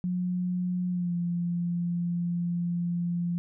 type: tone with pitch glide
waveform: sine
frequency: 180 to 173.27 Hz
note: F#3 to F3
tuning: -47 to -13 cents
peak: -26 dBFS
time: 0.04-3.38 s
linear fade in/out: 0 ms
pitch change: -66 cents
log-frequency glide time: 0.9-1.14 s
effects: none